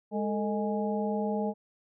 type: harmonic tone with a mistuned harmonic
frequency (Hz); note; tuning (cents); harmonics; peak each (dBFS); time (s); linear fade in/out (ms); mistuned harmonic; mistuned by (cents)
207.7; G#3; 0; 1 / 2 / 3 / 4; -30 / -33 / -35 / -36; 0.11-1.54; 50; 2; +110
effects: none